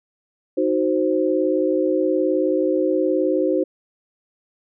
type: chord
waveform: sine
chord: C diminished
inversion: first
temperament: equal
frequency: 311.1 / 370 / 523.3 Hz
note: Eb4 / Gb4 / C5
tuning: 0 / 0 / 0 cents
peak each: -21 dBFS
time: 0.57-3.64 s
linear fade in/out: 10 ms
effects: none